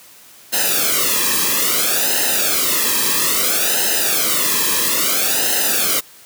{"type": "noise with flanger", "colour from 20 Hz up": "white", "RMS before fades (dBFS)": -17, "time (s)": [0.52, 6.01], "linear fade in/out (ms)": 20, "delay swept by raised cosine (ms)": [0.87, 1.4], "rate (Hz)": 0.6, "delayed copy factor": -1, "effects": ["white hiss -44 dBFS RMS until 6.25 s", "high-pass 100 Hz 12 dB/octave"]}